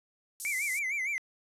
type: band-pass noise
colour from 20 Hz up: white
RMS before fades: -40 dBFS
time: 0.4-0.79 s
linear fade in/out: 0 ms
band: 6300 to 11000 Hz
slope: 24 dB/octave
type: tone with vibrato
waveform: triangle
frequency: 2184 Hz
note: C#7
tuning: 26 cents flat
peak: -28 dBFS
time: 0.45-1.18 s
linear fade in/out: 0 ms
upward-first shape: sine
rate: 6.5 Hz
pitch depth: 140 cents each way
effects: resampled to 32000 Hz